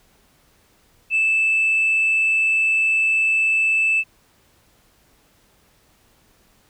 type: tone with frequency modulation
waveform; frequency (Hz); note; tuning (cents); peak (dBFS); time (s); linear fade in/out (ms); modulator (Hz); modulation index
sine; 2632; E7; -3; -14; 1.1-4.04; 50; 79.5; 0.24
effects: tanh soft clip ceiling -12 dBFS + pink hiss -58 dBFS RMS until 6.69 s